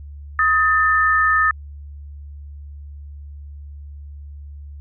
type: tone pair together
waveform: sine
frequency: 1259.5 / 1783 Hz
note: D#6 / A6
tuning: +21 / +22 cents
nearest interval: tritone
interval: 601 cents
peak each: -16 dBFS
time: 0.39-1.51 s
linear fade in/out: 2 ms
effects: added 72 Hz sine -33 dBFS peak until 4.8 s